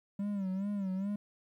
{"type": "tone with vibrato", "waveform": "triangle", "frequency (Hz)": 196, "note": "G3", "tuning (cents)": 0, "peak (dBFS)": -30, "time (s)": [0.19, 1.16], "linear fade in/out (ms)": 5, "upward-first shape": "sine", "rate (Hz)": 2.4, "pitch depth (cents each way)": 88, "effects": ["12-bit"]}